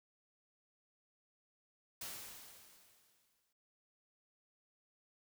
white noise with exponential decay, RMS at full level -44 dBFS, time 2.01-3.53 s, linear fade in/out 5 ms, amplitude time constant 330 ms, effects none

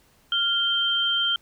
sine tone pair together, 1400 / 3143 Hz, F6 / G7, +4 / +4 cents, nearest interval octave + major second, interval 1400 cents, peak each -27 / -21 dBFS, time 0.32-1.36 s, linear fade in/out 2 ms, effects pink hiss -60 dBFS RMS until 1.41 s

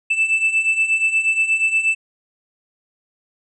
triangle beating tone pair, 2637 / 2645.4 Hz, E7 / E7, 0 / +5 cents, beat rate 8.4 Hz, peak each -20 / -15 dBFS, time 0.1-1.95 s, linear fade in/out 10 ms, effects resampled to 22050 Hz

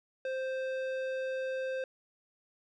square tone with low-pass filter, 523.3 Hz, C5, in tune, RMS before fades -35 dBFS, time 0.25-1.84 s, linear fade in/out 2 ms, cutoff 2600 Hz, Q 0.72, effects none

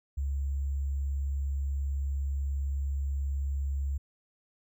sine tone with sample-and-hold, 69.3 Hz, C#2, in tune, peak -28 dBFS, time 0.17-3.98 s, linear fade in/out 10 ms, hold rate 7350 Hz, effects none

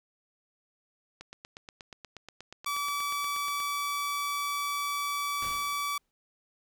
click train, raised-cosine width 0.2 ms, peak -26 dBFS, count 21, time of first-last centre 1.21-3.602 s, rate 8.36 Hz
sawtooth tone, 1150 Hz, D6, 37 cents flat, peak -26 dBFS, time 2.66-5.98 s, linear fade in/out 5 ms
pink noise with exponential decay, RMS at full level -42 dBFS, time 5.42-6.11 s, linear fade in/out 0 ms, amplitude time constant 150 ms
effects none

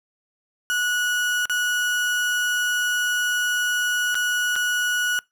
35% pulse tone with dropouts, 1464 Hz, F#6, 19 cents flat, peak -19 dBFS, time 0.7-5.19 s, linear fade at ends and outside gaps 0 ms, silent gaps 1.455-1.497 / 4.145-4.153 / 4.556-4.562 s, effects noise-tail reverb RT60 0.2 s tail -24 dB re dry

